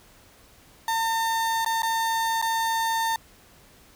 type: tone with dropouts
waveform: 35% pulse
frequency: 905 Hz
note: A5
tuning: 48 cents sharp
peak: -21 dBFS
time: 0.88-3.16 s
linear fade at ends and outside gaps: 2 ms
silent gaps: 1.648-1.661 / 1.821-1.831 / 2.416-2.424 s
effects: pink hiss -54 dBFS RMS until 3.95 s